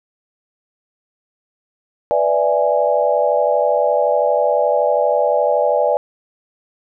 sine chord, E dominant seventh, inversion second, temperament equal, 493.9 / 587.3 / 659.3 / 830.6 Hz, B4 / D5 / E5 / G#5, 0 / 0 / 0 / 0 cents, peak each -19 / -16 / -20 / -20 dBFS, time 2.11-5.97 s, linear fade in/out 0 ms, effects none

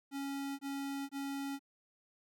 square tone bursts, 277.2 Hz, C#4, in tune, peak -38 dBFS, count 3, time 0.11-1.594 s, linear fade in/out 50 ms, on 480 ms, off 22 ms, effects none

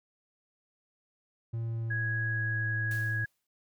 triangle tone with pitch glide, 114.8 to 111.02 Hz, A#2 to A2, -26 to +16 cents, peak -29 dBFS, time 1.53-3.25 s, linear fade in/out 10 ms, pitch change -58 cents, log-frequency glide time 1.63-2.67 s
sine tone, 1661.2 Hz, G#6, in tune, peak -31 dBFS, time 1.9-3.26 s, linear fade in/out 10 ms
white noise with exponential decay, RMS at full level -46 dBFS, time 2.91-3.47 s, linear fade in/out 2 ms, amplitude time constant 120 ms
effects none

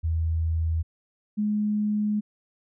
sine tone pair in turn, 81.3 / 210 Hz, E2 / G#3, -23 / +19 cents, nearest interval octave + major third, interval 1642 cents, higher second, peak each -22 dBFS, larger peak neither, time 0.03-0.83 / 1.37-2.21 s, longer second, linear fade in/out 20 ms, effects none

